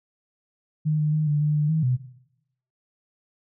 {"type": "tone with pitch steps", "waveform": "sine", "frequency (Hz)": [153.6, 151.5, 154.1, 147.4, 150.3, 149.4, 158.5, 126.4], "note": ["D#3", "D#3", "D#3", "D3", "D3", "D3", "D#3", "B2"], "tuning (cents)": [-22, -46, -16, 7, 40, 30, 32, 41], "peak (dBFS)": -19, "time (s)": [0.85, 1.97], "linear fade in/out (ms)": 20, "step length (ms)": 140, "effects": ["noise-tail reverb RT60 0.8 s tail -17 dB re dry"]}